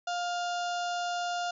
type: harmonic tone with a mistuned harmonic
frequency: 704 Hz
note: F5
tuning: 14 cents sharp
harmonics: 1 / 2 / 4 / 5 / 6 / 7 / 8 / 9 / 10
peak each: -31 / -37 / -43 / -45 / -47 / -48 / -49 / -50 / -51 dBFS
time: 0.07-1.51 s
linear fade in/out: 5 ms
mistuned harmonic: 8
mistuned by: -15 cents
effects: none